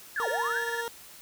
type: linear two-way sweep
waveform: sine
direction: down then up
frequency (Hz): 1744 to 409.5 to 1744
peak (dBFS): -29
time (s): 0.16-0.61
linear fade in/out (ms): 2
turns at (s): 0.28
type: tone with tremolo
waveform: sine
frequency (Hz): 1733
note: A6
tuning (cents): -27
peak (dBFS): -28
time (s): 0.17-0.82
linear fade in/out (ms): 10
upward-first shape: sine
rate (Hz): 18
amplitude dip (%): 95
type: tone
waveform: 20% pulse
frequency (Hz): 466.2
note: A#4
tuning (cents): 0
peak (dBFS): -27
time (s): 0.2-0.88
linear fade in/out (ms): 0
type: clicks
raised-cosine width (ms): 0.3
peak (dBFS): -34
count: 9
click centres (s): 0.315 / 0.383 / 0.434 / 0.477 / 0.525 / 0.566 / 0.623 / 0.69 / 0.748
effects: white hiss -49 dBFS RMS until 1.21 s